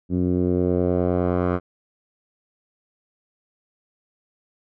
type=tone with low-pass filter sweep; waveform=10% pulse; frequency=89.6 Hz; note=F2; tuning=45 cents sharp; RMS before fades=-21 dBFS; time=0.09-1.6 s; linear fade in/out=50 ms; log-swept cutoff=250 to 1200 Hz; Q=1.6; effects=none